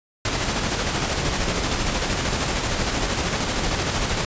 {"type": "noise with tremolo", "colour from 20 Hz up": "pink", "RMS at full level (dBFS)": -22, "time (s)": [0.25, 4.25], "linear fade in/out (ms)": 2, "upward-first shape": "square", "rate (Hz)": 13, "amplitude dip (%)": 30, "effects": ["resampled to 16000 Hz"]}